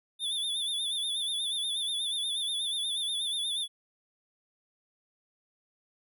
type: tone with vibrato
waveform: square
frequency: 3523 Hz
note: A7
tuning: 1 cent sharp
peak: -30 dBFS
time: 0.19-3.68 s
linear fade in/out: 50 ms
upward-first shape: sine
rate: 8.3 Hz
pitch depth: 73 cents each way
effects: none